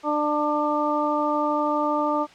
harmonic tone, 297.9 Hz, D4, 25 cents sharp, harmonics 1 / 2 / 3 / 4, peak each -26 / -26 / -26 / -26 dBFS, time 0.03-2.27 s, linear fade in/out 50 ms, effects white hiss -49 dBFS RMS until 2.34 s + low-pass 4000 Hz 12 dB/octave

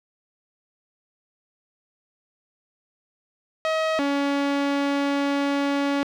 sawtooth tone pair in turn, 636 / 281.8 Hz, D#5 / C#4, +38 / +29 cents, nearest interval octave + major second, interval 1409 cents, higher first, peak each -17 dBFS, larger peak neither, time 3.65-3.99 / 3.99-6.03 s, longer second, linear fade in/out 0 ms, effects low-pass 4000 Hz 12 dB/octave + 9-bit

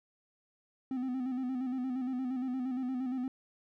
triangle tone with vibrato, 256 Hz, C4, 38 cents flat, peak -30 dBFS, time 0.91-3.28 s, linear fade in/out 2 ms, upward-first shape square, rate 8.6 Hz, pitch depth 49 cents each way, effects none

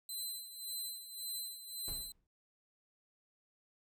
15% pulse tone with tremolo, 4053 Hz, B7, 44 cents sharp, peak -32 dBFS, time 0.09-2.12 s, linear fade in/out 2 ms, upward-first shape sine, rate 1.8 Hz, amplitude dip 70%
brown noise with exponential decay, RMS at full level -42 dBFS, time 1.88-2.27 s, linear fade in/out 0 ms, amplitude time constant 83 ms
effects none

